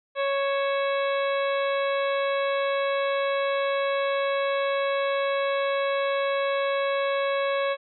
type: harmonic tone with a mistuned harmonic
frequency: 554 Hz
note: C#5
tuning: 1 cent flat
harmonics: 1 / 2 / 3 / 4 / 5 / 6 / 7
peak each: -24 / -30 / -34 / -36 / -38 / -40 / -41 dBFS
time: 0.15-7.77 s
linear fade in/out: 50 ms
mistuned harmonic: 5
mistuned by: -83 cents
effects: none